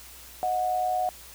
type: tone pair together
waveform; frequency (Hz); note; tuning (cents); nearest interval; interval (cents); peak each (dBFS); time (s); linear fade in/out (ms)
sine; 622.3 / 732; D#5 / F#5; 0 / -19; minor third; 281; -32 / -24; 0.43-1.09; 0
effects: added 60 Hz sine -53 dBFS peak until 1.34 s + white hiss -47 dBFS RMS until 1.34 s